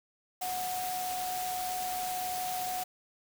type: tone in noise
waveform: sine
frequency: 734 Hz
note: F#5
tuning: 14 cents flat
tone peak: -33 dBFS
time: 0.41-2.84 s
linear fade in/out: 10 ms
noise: white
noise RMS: -39 dBFS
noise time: 0.41-2.84 s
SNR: +3 dB
effects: none